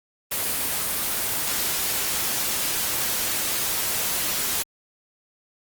white noise, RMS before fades -25 dBFS, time 0.31-4.63 s, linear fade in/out 10 ms, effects Opus 24 kbps

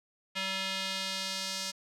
square tone with band-pass filter sweep, 191.5 Hz, G3, 40 cents flat, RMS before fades -35 dBFS, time 0.35-1.72 s, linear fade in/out 20 ms, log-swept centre 3000 to 5400 Hz, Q 1.6, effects none

